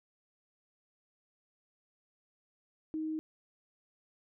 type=tone; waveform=sine; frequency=313.7 Hz; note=D#4; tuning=14 cents sharp; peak=-33 dBFS; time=2.94-3.19 s; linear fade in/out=0 ms; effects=none

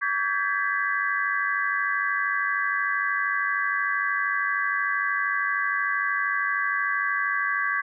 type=tone cluster; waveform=sine; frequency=1142 / 1578 / 1671 / 1775 / 1990 Hz; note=D6 / G6 / G#6 / A6 / B6; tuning=-49 / +11 / +10 / +15 / +13 cents; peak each=-28 / -28 / -28 / -37 / -30 dBFS; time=0.01-7.82 s; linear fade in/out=20 ms; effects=none

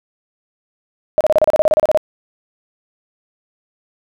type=tone bursts; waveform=sine; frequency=618 Hz; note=D#5; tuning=12 cents flat; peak=-8 dBFS; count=14; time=1.18-1.974 s; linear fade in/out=0 ms; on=27 ms; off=32 ms; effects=none

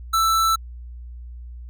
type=tone; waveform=square; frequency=1324 Hz; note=E6; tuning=7 cents sharp; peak=-17 dBFS; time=0.13-0.56 s; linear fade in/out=10 ms; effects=added 60 Hz sine -34 dBFS peak until 1.69 s

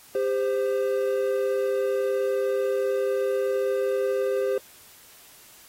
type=tone pair together; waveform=triangle; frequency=399.9 / 519.9 Hz; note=G4 / C5; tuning=+35 / -11 cents; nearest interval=perfect fourth; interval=454 cents; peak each=-23 dBFS; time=0.15-4.58 s; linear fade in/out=2 ms; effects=white hiss -51 dBFS RMS until 5.68 s + AAC 48 kbps

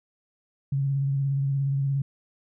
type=tone with vibrato; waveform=sine; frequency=138 Hz; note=C#3; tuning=7 cents flat; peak=-22 dBFS; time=0.72-2.02 s; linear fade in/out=5 ms; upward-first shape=sine; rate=17 Hz; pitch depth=30 cents each way; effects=none

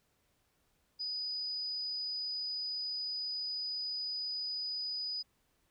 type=tone; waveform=sine; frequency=4967 Hz; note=D#8; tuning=4 cents flat; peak=-35 dBFS; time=0.99-5.23 s; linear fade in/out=20 ms; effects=pink hiss -75 dBFS RMS until 5.7 s

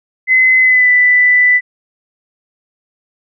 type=tone with pitch glide; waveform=sine; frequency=2039 to 1986.7 Hz; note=C7 to B6; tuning=-45 to +10 cents; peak=-6 dBFS; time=0.27-1.61 s; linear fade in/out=50 ms; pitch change=-45 cents; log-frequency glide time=0.6-0.9 s; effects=none

